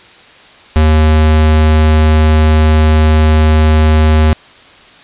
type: tone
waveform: square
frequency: 77.78 Hz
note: D#2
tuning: in tune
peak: -6 dBFS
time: 0.76-4.33 s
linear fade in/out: 0 ms
effects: white hiss -39 dBFS RMS until 5.03 s + resampled to 8000 Hz